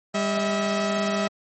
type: tone pair together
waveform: sawtooth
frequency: 199.73 / 645 Hz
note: G3 / E5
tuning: +33 / -38 cents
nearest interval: octave + minor sixth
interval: 2029 cents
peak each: -21 dBFS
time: 0.14-1.28 s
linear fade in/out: 10 ms
effects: MP3 32 kbps